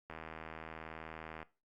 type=click train; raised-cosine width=0.5 ms; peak=-30 dBFS; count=107; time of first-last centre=0.1-1.428 s; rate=79.8 Hz; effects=noise-tail reverb RT60 0.3 s tail -19 dB re dry + Opus 48 kbps